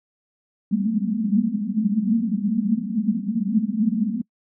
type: band-pass noise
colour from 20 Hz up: pink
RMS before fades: -22 dBFS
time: 0.71-4.22 s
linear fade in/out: 10 ms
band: 200 to 230 Hz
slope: 96 dB/octave
effects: noise-tail reverb RT60 0.1 s tail -26 dB re dry